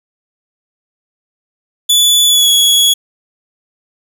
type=tone with pitch glide; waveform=sawtooth; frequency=3457 to 3357 Hz; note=A7 to G#7; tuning=-31 to +18 cents; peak=-4 dBFS; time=1.89-2.94 s; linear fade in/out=10 ms; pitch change=-51 cents; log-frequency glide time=2.27-2.49 s; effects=none